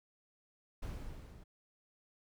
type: noise with level ramp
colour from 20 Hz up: brown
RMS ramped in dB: -40 to -55 dBFS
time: 0.82-1.44 s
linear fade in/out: 10 ms
effects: none